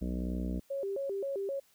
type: harmonic tone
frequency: 61.74 Hz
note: B1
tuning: in tune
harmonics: 1 / 3 / 4 / 5 / 6 / 7 / 8 / 9 / 10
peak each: -35 / -36 / -40 / -42 / -52 / -49 / -52 / -52 / -51 dBFS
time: 0.01-0.6 s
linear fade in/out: 10 ms
type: tone with vibrato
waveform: sine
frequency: 466.2 Hz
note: A#4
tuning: in tune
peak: -32 dBFS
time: 0.7-1.6 s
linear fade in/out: 10 ms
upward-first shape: square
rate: 3.8 Hz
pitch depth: 290 cents each way
effects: white hiss -67 dBFS RMS until 1.74 s

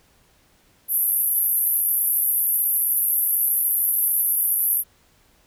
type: band-pass noise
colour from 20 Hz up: pink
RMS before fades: -21 dBFS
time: 0.88-4.84 s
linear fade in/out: 50 ms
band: 11000 to 13000 Hz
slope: 96 dB/octave
effects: pink hiss -59 dBFS RMS until 5.46 s

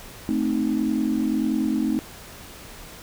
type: chord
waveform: sine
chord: A diminished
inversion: none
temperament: equal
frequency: 220 / 261.6 / 311.1 Hz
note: A3 / C4 / Eb4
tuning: 0 / 0 / 0 cents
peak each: -24 dBFS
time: 0.29-1.99 s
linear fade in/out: 0 ms
effects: tanh soft clip ceiling -12 dBFS + pink hiss -42 dBFS RMS until 3.02 s

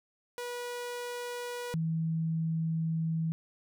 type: tone pair in turn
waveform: sawtooth / sine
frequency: 486 / 162.18 Hz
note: B4 / E3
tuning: -28 / -28 cents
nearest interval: octave + perfect fifth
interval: 1900 cents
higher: first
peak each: -32 / -28 dBFS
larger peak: second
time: 0.38-1.74 / 1.74-3.32 s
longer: second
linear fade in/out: 0 ms
effects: none

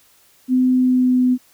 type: tone with pitch glide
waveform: sine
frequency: 254.9 to 251.8 Hz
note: C4 to B3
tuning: -45 to +34 cents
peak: -12 dBFS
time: 0.48-1.38 s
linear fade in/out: 50 ms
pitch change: -21 cents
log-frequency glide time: 0.71-1.23 s
effects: white hiss -54 dBFS RMS until 1.53 s

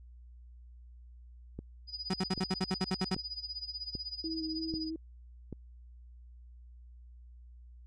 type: click train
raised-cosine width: 3 ms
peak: -27 dBFS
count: 6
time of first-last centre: 1.59-5.527 s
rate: 1.27 Hz
type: tone with tremolo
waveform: sine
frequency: 4945 Hz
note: D#8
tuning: 12 cents flat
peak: -35 dBFS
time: 1.87-4.91 s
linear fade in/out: 50 ms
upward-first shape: sine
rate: 16 Hz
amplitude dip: 85%
type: tone bursts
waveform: 35% pulse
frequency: 187.2 Hz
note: F#3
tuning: 20 cents sharp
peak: -27 dBFS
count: 11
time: 2.1-3.148 s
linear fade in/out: 5 ms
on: 38 ms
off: 63 ms
type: tone with vibrato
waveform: sine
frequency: 320 Hz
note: D#4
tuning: 49 cents sharp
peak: -35 dBFS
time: 4.24-4.96 s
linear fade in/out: 2 ms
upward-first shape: square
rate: 3 Hz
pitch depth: 17 cents each way
effects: added 60 Hz sine -50 dBFS peak until 7.86 s + resampled to 22050 Hz

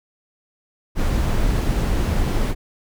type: noise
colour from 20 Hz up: brown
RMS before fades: -19 dBFS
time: 0.95-2.55 s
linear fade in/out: 50 ms
effects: none

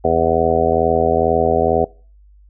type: harmonic tone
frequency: 82.2 Hz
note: E2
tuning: 4 cents flat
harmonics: 1 / 2 / 3 / 4 / 5 / 6 / 7 / 8 / 9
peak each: -25 / -27 / -24 / -29 / -19 / -19 / -23 / -19 / -19 dBFS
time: 0.04-1.85 s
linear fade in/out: 10 ms
effects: noise-tail reverb RT60 0.4 s tail -24 dB re dry + added 50 Hz sine -44 dBFS peak until 2.49 s

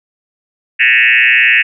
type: tone with frequency modulation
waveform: sine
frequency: 2217 Hz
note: C#7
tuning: in tune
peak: -6 dBFS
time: 0.79-1.63 s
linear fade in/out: 20 ms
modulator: 122 Hz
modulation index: 4.3
effects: none

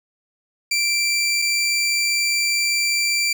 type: tone pair in turn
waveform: 20% pulse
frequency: 2349 / 2349 Hz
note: D7 / D7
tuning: 0 / 0 cents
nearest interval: unison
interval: 0 cents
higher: neither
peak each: -13 dBFS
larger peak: neither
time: 0.71-1.42 / 1.42-3.33 s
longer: second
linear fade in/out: 5 ms
effects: none

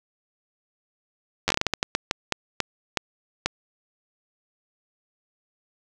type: slowing click train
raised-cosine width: 0.2 ms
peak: -4 dBFS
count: 16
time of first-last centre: 1.48-3.46 s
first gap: 10 ms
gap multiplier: 1.32
effects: none

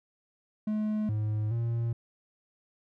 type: tone with pitch steps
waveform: triangle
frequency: 213.6 / 107 / 116.6 Hz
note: G#3 / A2 / A#2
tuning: +49 / -48 / +1 cents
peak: -25 dBFS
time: 0.67-1.93 s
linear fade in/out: 5 ms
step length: 420 ms
effects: none

